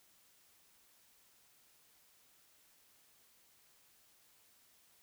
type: silence
effects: white hiss -68 dBFS RMS until 5.02 s